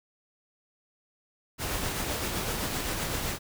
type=noise with tremolo; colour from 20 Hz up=pink; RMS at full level=-30 dBFS; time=1.58-3.39 s; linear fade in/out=50 ms; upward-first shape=triangle; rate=7.8 Hz; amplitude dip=35%; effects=none